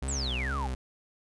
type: tone with vibrato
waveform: 40% pulse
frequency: 65.41 Hz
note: C2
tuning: in tune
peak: -30 dBFS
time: 0.02-0.75 s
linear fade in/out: 5 ms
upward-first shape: triangle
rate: 2.3 Hz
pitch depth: 99 cents each way
type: exponential sweep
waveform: sine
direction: down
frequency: 8372 to 784 Hz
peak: -32 dBFS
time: 0.08-0.67 s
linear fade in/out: 5 ms
effects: resampled to 24000 Hz